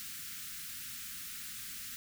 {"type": "band-stop noise", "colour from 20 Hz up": "white", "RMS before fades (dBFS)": -44, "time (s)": [0, 1.96], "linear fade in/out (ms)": 0, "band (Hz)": [270, 1300], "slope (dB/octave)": 48, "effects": []}